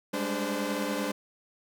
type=tone cluster; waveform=sawtooth; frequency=199.4 / 209.6 / 291.7 / 515 Hz; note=G3 / G#3 / D4 / C5; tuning=+30 / +16 / -12 / -28 cents; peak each=-32 / -32 / -29 / -30 dBFS; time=0.13-1.12 s; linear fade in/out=10 ms; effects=none